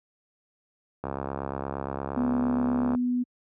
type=click train; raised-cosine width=1 ms; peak=-17 dBFS; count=132; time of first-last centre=1.04-2.95 s; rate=68.6 Hz
type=tone; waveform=sine; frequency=246.9 Hz; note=B3; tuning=in tune; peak=-23 dBFS; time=2.16-3.24 s; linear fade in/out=20 ms
effects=high-pass 60 Hz 12 dB/octave